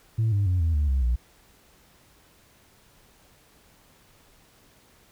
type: tone with pitch steps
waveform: sine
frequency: 111.7 / 100.67 / 90.73 / 81.77 / 73.69 / 66.42 / 59.86 Hz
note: A2 / G2 / F#2 / E2 / D2 / C2 / A#1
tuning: +27 / +47 / -33 / -13 / +6 / +27 / +47 cents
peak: -18 dBFS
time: 0.18-1.16 s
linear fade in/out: 10 ms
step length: 140 ms
effects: tanh soft clip ceiling -18 dBFS + pink hiss -58 dBFS RMS until 5.11 s